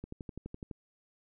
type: click train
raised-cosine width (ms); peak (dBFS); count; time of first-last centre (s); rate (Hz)
3; -28; 9; 0.04-0.712; 11.9
effects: none